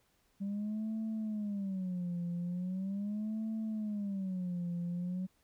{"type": "tone with vibrato", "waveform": "sine", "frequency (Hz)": 195.5, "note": "G3", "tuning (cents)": -4, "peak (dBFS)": -32, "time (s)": [0.4, 5.27], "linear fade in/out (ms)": 20, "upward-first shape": "sine", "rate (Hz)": 0.4, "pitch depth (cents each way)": 210, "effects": ["tanh soft clip ceiling -32 dBFS", "pink hiss -73 dBFS RMS until 5.43 s"]}